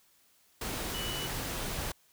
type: tone in noise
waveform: sine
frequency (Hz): 2960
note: F#7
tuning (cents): 0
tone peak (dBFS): -38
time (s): 0.94-1.27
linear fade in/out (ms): 5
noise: pink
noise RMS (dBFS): -36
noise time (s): 0.61-1.92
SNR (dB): -5
effects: white hiss -66 dBFS RMS until 2.12 s